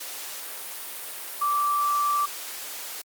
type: tone in noise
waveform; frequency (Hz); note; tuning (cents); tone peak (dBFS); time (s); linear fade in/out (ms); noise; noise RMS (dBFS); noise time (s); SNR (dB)
sine; 1167; D6; -11; -21; 1.41-2.26; 10; white; -36; 0-3.02; +12
effects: high-pass 400 Hz 12 dB/octave + Opus 48 kbps